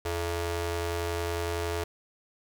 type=ring-modulated tone; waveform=sawtooth; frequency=255.1 Hz; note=C4; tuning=44 cents flat; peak=-22 dBFS; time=0.05-1.84 s; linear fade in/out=5 ms; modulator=173 Hz; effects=none